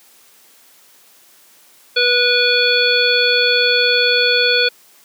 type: harmonic tone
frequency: 489.3 Hz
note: B4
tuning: 16 cents flat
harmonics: 1 / 3 / 5 / 7 / 9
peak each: -18 / -18 / -18 / -18 / -18 dBFS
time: 1.96-4.69 s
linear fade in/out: 10 ms
effects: white hiss -49 dBFS RMS until 5.04 s + high-pass 200 Hz 12 dB/octave